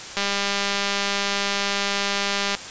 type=click train; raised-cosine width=0.2 ms; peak=-6 dBFS; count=477; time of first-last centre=0.17-2.55 s; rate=200 Hz; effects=white hiss -35 dBFS RMS until 2.7 s + resampled to 16000 Hz